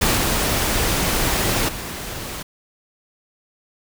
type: noise with level steps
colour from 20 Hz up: pink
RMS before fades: -18 / -20 / -30 dBFS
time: 0.01-2.43 s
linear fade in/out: 10 ms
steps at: 0.17 / 1.68 s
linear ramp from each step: 10 ms
effects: none